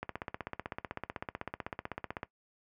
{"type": "click train", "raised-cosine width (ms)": 0.5, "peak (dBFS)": -21, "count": 36, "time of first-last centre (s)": [0.03, 2.231], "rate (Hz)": 15.9, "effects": ["noise-tail reverb RT60 0.1 s tail -18 dB re dry", "high-pass 60 Hz 12 dB/octave"]}